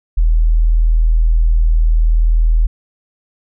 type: tone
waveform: sine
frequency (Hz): 40.33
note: E1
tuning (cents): -37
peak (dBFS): -8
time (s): 0.17-2.67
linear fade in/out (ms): 10
effects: none